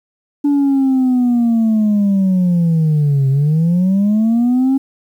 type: linear two-way sweep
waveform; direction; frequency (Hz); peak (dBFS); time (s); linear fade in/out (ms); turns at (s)
sine; down then up; 290 to 133 to 272.3; -8; 0.44-4.78; 10; 3.29
effects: tanh soft clip ceiling -9 dBFS + 8-bit